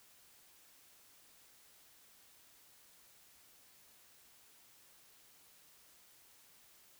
silence, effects white hiss -64 dBFS RMS until 6.99 s

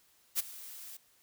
blue noise with ADSR envelope, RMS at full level -28 dBFS, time 0.35-0.97 s, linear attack 43 ms, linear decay 16 ms, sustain -19 dB, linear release 6 ms, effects white hiss -67 dBFS RMS until 1.22 s

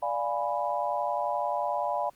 sine chord, D diminished seventh, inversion none, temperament equal, 587.3 / 698.5 / 830.6 / 987.8 Hz, D5 / F5 / Ab5 / Cb6, 0 / 0 / 0 / 0 cents, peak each -32 dBFS, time 0.02-2.1 s, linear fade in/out 10 ms, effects pink hiss -63 dBFS RMS until 2.15 s + Opus 32 kbps

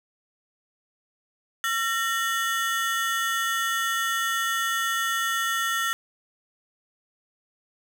35% pulse ring-modulated tone, 1600 Hz, G6, 35 cents sharp, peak -19 dBFS, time 1.64-5.93 s, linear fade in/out 0 ms, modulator 246 Hz, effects none

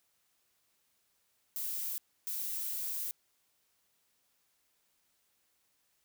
violet noise bursts at uneven times, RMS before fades -37 dBFS, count 2, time 1.56-1.98 / 2.27-3.11 s, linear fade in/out 0 ms, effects white hiss -75 dBFS RMS until 6.04 s

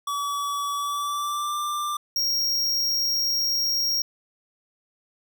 square tone with pitch glide, 1142 to 1185.7 Hz, D6 to D6, -49 to +16 cents, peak -26 dBFS, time 0.07-1.97 s, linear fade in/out 5 ms, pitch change +65 cents, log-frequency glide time 0.75-1.57 s
square tone, 5588 Hz, F8, in tune, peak -22 dBFS, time 2.16-4.02 s, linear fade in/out 2 ms
effects none

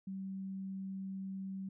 sine tone, 192.2 Hz, G3, 34 cents flat, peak -39 dBFS, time 0.07-1.69 s, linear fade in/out 5 ms, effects none

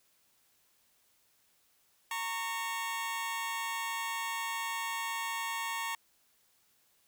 20% pulse tone pair together, 918 / 1108.7 Hz, A#5 / C#6, -27 / 0 cents, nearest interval minor third, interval 327 cents, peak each -31 / -33 dBFS, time 2.11-5.95 s, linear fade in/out 2 ms, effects white hiss -70 dBFS RMS until 7.07 s

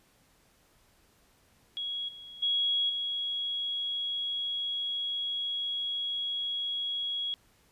sine tone with level steps, 3322 Hz, G#7, in tune, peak -32 / -44 / -25 / -30 dBFS, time 1.77-7.34 s, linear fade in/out 0 ms, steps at 2.08 / 2.42 / 2.89 s, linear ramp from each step 10 ms, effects pink hiss -65 dBFS RMS until 7.71 s + resampled to 32000 Hz

